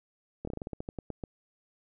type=slowing click train; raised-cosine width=2 ms; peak=-23 dBFS; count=13; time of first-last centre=0.45-1.238 s; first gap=24 ms; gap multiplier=1.17; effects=none